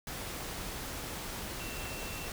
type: tone in noise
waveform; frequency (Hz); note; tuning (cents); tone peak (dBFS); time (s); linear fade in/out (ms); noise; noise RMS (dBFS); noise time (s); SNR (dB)
sine; 2697; E7; +39; -46; 1.6-2.28; 2; pink; -40; 0.07-2.32; -9
effects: none